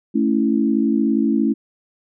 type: chord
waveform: sine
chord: A major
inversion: none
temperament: equal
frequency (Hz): 220 / 277.2 / 329.6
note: A3 / C#4 / E4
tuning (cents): 0 / 0 / 0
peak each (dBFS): -18 / -19 / -21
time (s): 0.14-1.54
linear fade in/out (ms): 20
effects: none